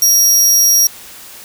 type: tone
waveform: sawtooth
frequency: 5660 Hz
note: F8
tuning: 22 cents sharp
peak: -5 dBFS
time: 0.02-0.87 s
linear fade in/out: 2 ms
effects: white hiss -35 dBFS RMS until 1.44 s